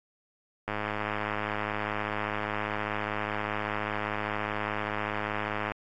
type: click train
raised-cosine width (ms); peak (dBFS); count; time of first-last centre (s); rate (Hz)
0.5; -16; 530; 0.68-5.718; 105
effects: AAC 64 kbps